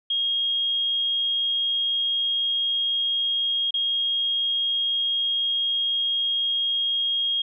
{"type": "tone with dropouts", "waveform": "sine", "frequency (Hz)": 3258, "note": "G#7", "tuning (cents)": -34, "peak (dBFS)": -21, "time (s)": [0.1, 7.42], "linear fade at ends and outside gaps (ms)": 5, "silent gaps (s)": [3.708, 3.74], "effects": []}